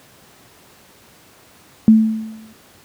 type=tone with exponential decay; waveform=sine; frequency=220 Hz; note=A3; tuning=in tune; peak=-3 dBFS; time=1.88-2.53 s; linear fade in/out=0 ms; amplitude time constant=140 ms; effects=pink hiss -48 dBFS RMS until 2.84 s + high-pass 100 Hz 12 dB/octave